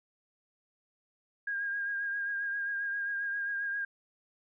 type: tone with vibrato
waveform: sine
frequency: 1621 Hz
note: G#6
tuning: 42 cents flat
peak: -31 dBFS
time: 1.47-3.85 s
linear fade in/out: 5 ms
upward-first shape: triangle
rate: 7.5 Hz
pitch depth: 35 cents each way
effects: none